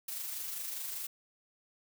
blue noise with amplitude modulation, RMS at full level -38 dBFS, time 0.08-1.07 s, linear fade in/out 5 ms, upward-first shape sine, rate 25 Hz, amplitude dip 35%, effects none

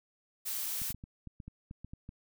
blue noise, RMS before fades -36 dBFS, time 0.45-0.93 s, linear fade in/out 20 ms
clicks, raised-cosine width 5 ms, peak -32 dBFS, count 11, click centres 0.818 / 0.905 / 0.946 / 1.039 / 1.273 / 1.402 / 1.48 / 1.711 / 1.846 / 1.935 / 2.091 s
effects none

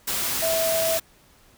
sine tone in noise, 653 Hz, E5, 17 cents flat, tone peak -22 dBFS, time 0.42-0.98 s, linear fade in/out 10 ms, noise white, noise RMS -26 dBFS, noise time 0.07-1 s, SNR +1 dB, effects pink hiss -56 dBFS RMS until 1.57 s

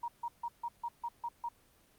sine tone bursts, 944 Hz, A#5, 22 cents sharp, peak -34 dBFS, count 8, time 0.03-1.488 s, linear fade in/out 5 ms, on 51 ms, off 150 ms, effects pink hiss -66 dBFS RMS until 1.98 s + Opus 24 kbps

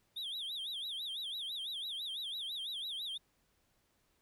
triangle tone with vibrato, 3506 Hz, A7, 7 cents flat, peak -37 dBFS, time 0.16-3.18 s, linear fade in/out 10 ms, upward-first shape sine, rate 6 Hz, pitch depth 200 cents each way, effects pink hiss -75 dBFS RMS until 4.21 s

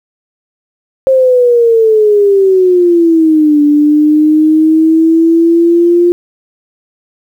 sine exponential two-way sweep, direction down then up, 534 to 292.4 to 350.7 Hz, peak -4 dBFS, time 1.07-6.12 s, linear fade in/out 0 ms, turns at 3.62 s, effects 7-bit

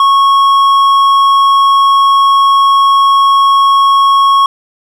sine tone with hard clipping, 1100 Hz, C#6, 14 cents flat, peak -6 dBFS, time 0-4.46 s, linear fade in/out 2 ms, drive 6 dB, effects none

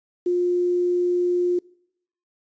sine tone with quantisation, 354.9 Hz, F4, 28 cents sharp, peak -18 dBFS, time 0.26-1.59 s, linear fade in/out 5 ms, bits 8, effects noise-tail reverb RT60 0.7 s tail -24 dB re dry + resampled to 16000 Hz

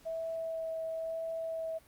sine tone with vibrato, 651 Hz, E5, 22 cents flat, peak -34 dBFS, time 0.05-1.79 s, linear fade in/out 20 ms, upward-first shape sine, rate 1 Hz, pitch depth 9 cents each way, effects pink hiss -62 dBFS RMS until 1.87 s + Opus 48 kbps

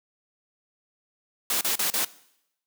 white noise bursts, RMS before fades -25 dBFS, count 4, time 1.5-2.048 s, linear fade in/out 2 ms, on 110 ms, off 36 ms, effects noise-tail reverb RT60 0.8 s tail -20 dB re dry + high-pass 200 Hz 12 dB/octave

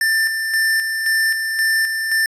square tone with tremolo, 1782 Hz, A6, 22 cents sharp, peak -15 dBFS, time 0.01-2.26 s, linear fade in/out 2 ms, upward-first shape square, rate 1.9 Hz, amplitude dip 45%, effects resampled to 32000 Hz

